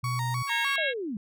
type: tone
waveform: sine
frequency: 123.47 Hz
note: B2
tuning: in tune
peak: -28 dBFS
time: 0.03-0.43 s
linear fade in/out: 10 ms
type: tone with vibrato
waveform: 35% pulse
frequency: 1021 Hz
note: C6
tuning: 43 cents flat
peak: -29 dBFS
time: 0.04-0.76 s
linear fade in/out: 2 ms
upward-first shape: square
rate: 3.3 Hz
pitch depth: 160 cents each way
type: harmonic tone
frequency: 546 Hz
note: C#5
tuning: 26 cents flat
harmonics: 3 / 4 / 5 / 6 / 7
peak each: -29 / -31 / -33 / -35 / -36 dBFS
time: 0.47-0.94 s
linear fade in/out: 50 ms
type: linear sweep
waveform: sine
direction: down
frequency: 670 to 190 Hz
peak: -30 dBFS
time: 0.78-1.17 s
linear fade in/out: 2 ms
effects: none